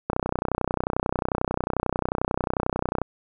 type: click train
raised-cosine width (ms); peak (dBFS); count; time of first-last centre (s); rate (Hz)
1; -9; 92; 0.1-3.017; 31.2
effects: none